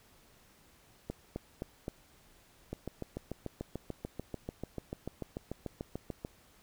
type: two click trains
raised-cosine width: 2 ms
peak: -24 / -23 dBFS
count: 25 / 4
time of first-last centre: 2.73-6.249 / 1.1-1.881 s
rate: 6.82 / 3.84 Hz
effects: pink hiss -63 dBFS RMS until 6.62 s